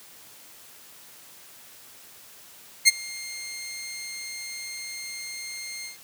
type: tone with ADSR envelope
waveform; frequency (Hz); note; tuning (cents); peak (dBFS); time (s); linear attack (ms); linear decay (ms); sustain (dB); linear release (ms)
15% pulse; 2120; C7; +22; -4; 2.85-5.98; 30; 24; -24; 130
effects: white hiss -49 dBFS RMS until 6.03 s + high-pass 80 Hz 12 dB/octave